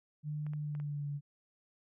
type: tone with pitch glide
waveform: sine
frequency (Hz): 150 to 144.06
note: D3 to D3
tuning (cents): +37 to -33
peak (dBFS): -35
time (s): 0.23-1.21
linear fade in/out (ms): 50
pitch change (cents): -70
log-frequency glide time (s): 0.55-1.08
type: clicks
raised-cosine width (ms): 0.5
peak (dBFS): -39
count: 4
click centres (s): 0.466 / 0.535 / 0.751 / 0.8
effects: none